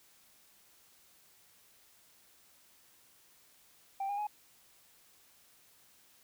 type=tone with pitch steps; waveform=sine; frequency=784 / 810.2 / 837.4 Hz; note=G5 / G#5 / G#5; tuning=0 / -43 / +14 cents; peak=-31 dBFS; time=4-4.27 s; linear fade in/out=5 ms; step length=90 ms; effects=tanh soft clip ceiling -31 dBFS + white hiss -64 dBFS RMS until 6.23 s